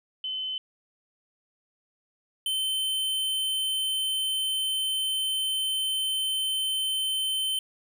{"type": "tone pair in turn", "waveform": ["sine", "square"], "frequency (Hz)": [3048, 3080], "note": ["G7", "G7"], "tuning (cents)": [-49, -31], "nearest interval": "unison", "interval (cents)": 18, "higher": "second", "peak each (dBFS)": [-29, -26], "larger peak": "second", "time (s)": [[0.24, 0.58], [2.46, 7.59]], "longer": "second", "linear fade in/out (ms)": 2, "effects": []}